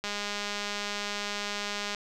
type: click train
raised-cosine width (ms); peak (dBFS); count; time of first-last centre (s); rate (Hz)
0.2; -16; 392; 0.04-1.947; 205
effects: none